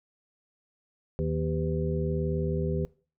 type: harmonic tone with a mistuned harmonic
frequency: 78.9 Hz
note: D#2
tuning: 25 cents sharp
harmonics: 1 / 2 / 3 / 5 / 6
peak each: -32 / -29 / -37 / -33 / -35 dBFS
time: 1.19-2.85 s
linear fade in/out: 0 ms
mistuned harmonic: 6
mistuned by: +99 cents
effects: noise-tail reverb RT60 0.4 s tail -22 dB re dry